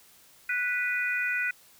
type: harmonic tone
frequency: 492.8 Hz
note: B4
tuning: 4 cents flat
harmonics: 3 / 4 / 5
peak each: -29 / -31 / -31 dBFS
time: 0.49-1.51 s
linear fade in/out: 5 ms
effects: white hiss -57 dBFS RMS until 1.79 s